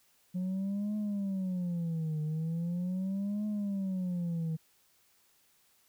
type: tone with vibrato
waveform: sine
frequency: 179.7 Hz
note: F3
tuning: 50 cents sharp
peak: -28 dBFS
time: 0.34-4.57 s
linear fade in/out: 20 ms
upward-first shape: triangle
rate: 0.4 Hz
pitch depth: 290 cents each way
effects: tanh soft clip ceiling -30 dBFS + white hiss -68 dBFS RMS until 5.88 s